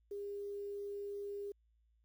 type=tone with quantisation; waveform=sine; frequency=404.6 Hz; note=G#4; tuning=45 cents flat; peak=-40 dBFS; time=0.11-1.52 s; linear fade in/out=5 ms; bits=11; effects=added 56 Hz sine -70 dBFS peak until 2.04 s